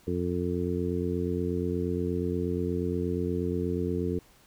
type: harmonic tone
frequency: 88.4 Hz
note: F2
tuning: 22 cents sharp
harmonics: 1 / 2 / 3 / 4 / 5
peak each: -33 / -33 / -33 / -33 / -33 dBFS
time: 0.07-4.19 s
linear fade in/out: 5 ms
effects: pink hiss -59 dBFS RMS until 4.46 s